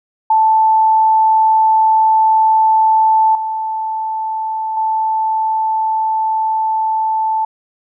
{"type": "tone with level steps", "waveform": "sine", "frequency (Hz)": 879, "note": "A5", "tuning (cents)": -2, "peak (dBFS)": [-8, -17, -13], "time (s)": [0.3, 7.45], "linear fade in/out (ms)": 5, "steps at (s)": [3.35, 4.77], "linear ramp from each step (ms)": 2, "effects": []}